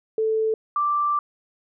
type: tone pair in turn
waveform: sine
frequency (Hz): 440 / 1174.7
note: A4 / D6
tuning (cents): 0 / 0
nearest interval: octave + perfect fourth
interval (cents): 1700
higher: second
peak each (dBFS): -19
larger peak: neither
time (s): 0.18-0.54 / 0.76-1.19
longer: second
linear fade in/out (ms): 2
effects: none